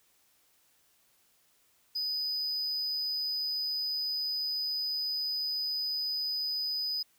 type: tone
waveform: triangle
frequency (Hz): 4987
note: D#8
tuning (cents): +3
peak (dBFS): -29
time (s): 1.95-7.03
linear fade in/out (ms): 10
effects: white hiss -68 dBFS RMS until 7.18 s